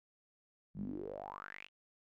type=tone with band-pass filter sweep; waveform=sawtooth; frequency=49.2 Hz; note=G1; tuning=7 cents sharp; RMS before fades=-45 dBFS; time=0.74-1.69 s; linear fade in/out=50 ms; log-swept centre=160 to 3000 Hz; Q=8.4; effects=none